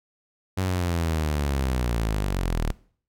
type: linear sweep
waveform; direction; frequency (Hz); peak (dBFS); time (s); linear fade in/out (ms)
sawtooth; down; 95.5 to 36.71; -19; 0.57-2.72; 10
effects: noise-tail reverb RT60 0.5 s tail -21 dB re dry